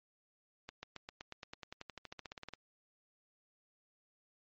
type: accelerating click train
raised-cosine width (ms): 0.2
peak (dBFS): -27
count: 22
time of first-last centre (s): 0.69-2.536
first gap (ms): 140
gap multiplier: 0.95
effects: low-pass 5000 Hz 12 dB/octave + MP3 32 kbps